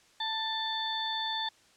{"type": "harmonic tone", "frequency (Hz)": 885, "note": "A5", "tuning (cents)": 10, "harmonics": [1, 2, 4, 5], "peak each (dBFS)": [-35, -39, -33, -42], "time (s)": [0.2, 1.49], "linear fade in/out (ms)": 5, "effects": ["white hiss -62 dBFS RMS until 1.76 s", "low-pass 7000 Hz 12 dB/octave"]}